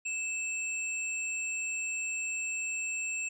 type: tone pair together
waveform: sine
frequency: 2637 / 7459 Hz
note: E7 / A#8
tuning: 0 / 0 cents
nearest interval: octave + tritone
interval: 1800 cents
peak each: -33 / -37 dBFS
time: 0.05-3.29 s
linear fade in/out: 10 ms
effects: none